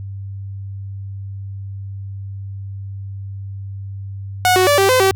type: tone with pitch steps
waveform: sawtooth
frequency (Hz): 732 / 370.1 / 579 / 389.9 / 512 / 384.9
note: F#5 / F#4 / D5 / G4 / C5 / G4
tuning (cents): -19 / 0 / -25 / -9 / -38 / -32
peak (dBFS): -7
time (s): 4.45-5.11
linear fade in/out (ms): 0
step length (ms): 110
effects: added 98 Hz sine -26 dBFS peak until 5.15 s